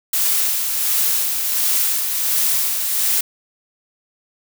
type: noise with tremolo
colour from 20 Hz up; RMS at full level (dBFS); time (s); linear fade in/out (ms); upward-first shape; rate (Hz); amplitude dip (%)
blue; -17; 0.13-3.21; 5; sine; 1.4; 40
effects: none